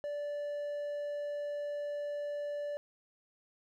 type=tone; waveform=triangle; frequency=583 Hz; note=D5; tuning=13 cents flat; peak=-33 dBFS; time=0.04-2.77 s; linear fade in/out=0 ms; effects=none